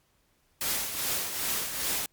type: noise with tremolo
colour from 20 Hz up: white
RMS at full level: -28 dBFS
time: 0.61-2.06 s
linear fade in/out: 2 ms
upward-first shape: triangle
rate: 2.5 Hz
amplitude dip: 60%
effects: pink hiss -69 dBFS RMS until 2.12 s + MP3 96 kbps